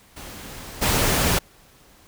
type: noise with level steps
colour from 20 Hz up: pink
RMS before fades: -38 / -20 dBFS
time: 0.16-1.39 s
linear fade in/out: 10 ms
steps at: 0.81 s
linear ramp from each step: 20 ms
effects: pink hiss -53 dBFS RMS until 2.07 s